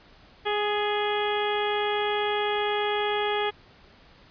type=harmonic tone with a mistuned harmonic; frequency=415.3 Hz; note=G#4; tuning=in tune; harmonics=1 / 2 / 3 / 4 / 5 / 6 / 7 / 8; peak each=-27 / -29 / -34 / -35 / -36 / -38 / -39 / -34 dBFS; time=0.45-3.51 s; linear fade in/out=20 ms; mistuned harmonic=4; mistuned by=+26 cents; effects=pink hiss -54 dBFS RMS until 4.3 s + resampled to 11025 Hz